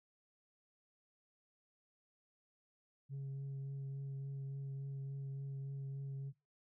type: tone with vibrato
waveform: sine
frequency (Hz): 137.2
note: C#3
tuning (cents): -17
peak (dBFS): -38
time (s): 3.09-6.33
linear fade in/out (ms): 50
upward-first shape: triangle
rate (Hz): 3.5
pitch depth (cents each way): 15
effects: noise-tail reverb RT60 0.2 s tail -19 dB re dry + tanh soft clip ceiling -40 dBFS